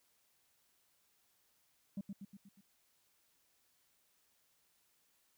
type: tone with echo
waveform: sine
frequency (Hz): 198.2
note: G3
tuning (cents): +19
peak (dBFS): -35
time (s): 1.97-2.01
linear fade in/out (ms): 5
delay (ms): 120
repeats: 5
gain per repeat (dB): -5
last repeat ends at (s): 2.61
effects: tanh soft clip ceiling -37 dBFS + white hiss -75 dBFS RMS until 5.37 s